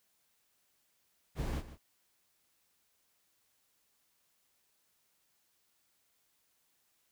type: noise with echo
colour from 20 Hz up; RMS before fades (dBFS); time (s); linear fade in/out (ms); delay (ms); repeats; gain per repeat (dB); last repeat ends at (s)
brown; -36; 1.35-1.63; 50; 150; 1; -14; 1.78
effects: white hiss -75 dBFS RMS until 7.11 s